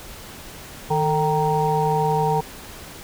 harmonic tone with a mistuned harmonic, 155.56 Hz, D#3, in tune, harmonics 1 / 3 / 5 / 6, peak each -23 / -23 / -23 / -23 dBFS, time 0.9-2.41 s, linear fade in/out 10 ms, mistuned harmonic 3, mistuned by -71 cents, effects pink hiss -39 dBFS RMS until 3.03 s

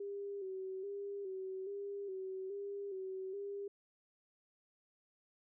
sine tone with vibrato, 390 Hz, G4, 9 cents flat, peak -40 dBFS, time 0-3.68 s, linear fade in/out 5 ms, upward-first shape square, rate 1.2 Hz, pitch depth 50 cents each way, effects none

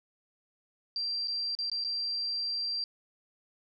sine tone with dropouts, 4718 Hz, D8, 7 cents sharp, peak -30 dBFS, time 0.96-2.84 s, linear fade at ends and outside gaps 1 ms, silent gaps 1.274-1.281 / 1.551-1.588 / 1.699-1.716 / 1.84-1.847 s, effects none

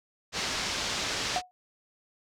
white low-pass noise, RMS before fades -32 dBFS, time 0.32-1.42 s, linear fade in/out 50 ms, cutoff 6000 Hz, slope 24 dB/octave
sine tone with exponential decay, 729 Hz, F#5, 26 cents flat, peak -24 dBFS, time 1.36-1.51 s, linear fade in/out 0 ms, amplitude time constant 31 ms
effects none

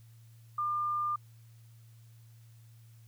sine tone, 1200 Hz, D6, 37 cents sharp, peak -29 dBFS, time 0.58-1.16 s, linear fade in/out 5 ms, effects added 114 Hz sine -53 dBFS peak until 3.07 s + white hiss -68 dBFS RMS until 3.07 s

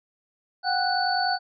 sine tone cluster, 729 / 779 / 1480 / 4482 Hz, F#5 / G5 / F#6 / C#8, -26 / -11 / 0 / +18 cents, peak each -26 / -27 / -28 / -28 dBFS, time 0.63-1.39 s, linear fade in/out 50 ms, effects none

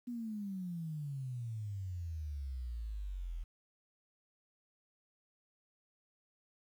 sine exponential sweep, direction down, 246.9 to 39.93 Hz, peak -38 dBFS, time 0.07-3.44 s, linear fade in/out 10 ms, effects 11-bit

